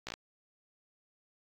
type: slowing click train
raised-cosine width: 0.2 ms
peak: -21 dBFS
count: 5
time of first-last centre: 0.07-0.139 s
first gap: 16 ms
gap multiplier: 1.05
effects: AAC 64 kbps